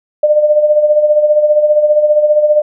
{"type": "tone with tremolo", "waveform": "sine", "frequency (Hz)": 601, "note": "D5", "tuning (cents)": 40, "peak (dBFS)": -4, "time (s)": [0.23, 2.62], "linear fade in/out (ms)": 5, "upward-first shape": "sine", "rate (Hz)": 15, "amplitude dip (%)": 60, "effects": []}